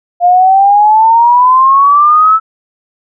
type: exponential sweep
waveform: sine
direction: up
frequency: 698.5 to 1318.5 Hz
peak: -3 dBFS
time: 0.2-2.4 s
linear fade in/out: 50 ms
effects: none